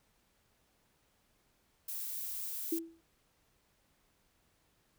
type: noise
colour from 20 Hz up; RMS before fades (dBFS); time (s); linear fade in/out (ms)
violet; -40; 1.88-2.79; 5
type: tone with exponential decay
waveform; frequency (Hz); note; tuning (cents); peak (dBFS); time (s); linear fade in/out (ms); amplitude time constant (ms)
sine; 330; E4; +2; -28; 2.72-3.01; 5; 61
effects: pink hiss -73 dBFS RMS until 4.98 s